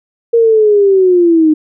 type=linear sweep; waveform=sine; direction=down; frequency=469.3 to 304.1 Hz; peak=-5 dBFS; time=0.33-1.54 s; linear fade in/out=10 ms; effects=none